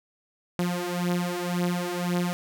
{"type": "beating tone pair", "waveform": "sawtooth", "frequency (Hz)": [175.6, 177.5], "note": ["F3", "F3"], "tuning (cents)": [10, 28], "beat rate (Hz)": 1.9, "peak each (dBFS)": [-25, -24], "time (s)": [0.59, 2.33], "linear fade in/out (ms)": 0, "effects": []}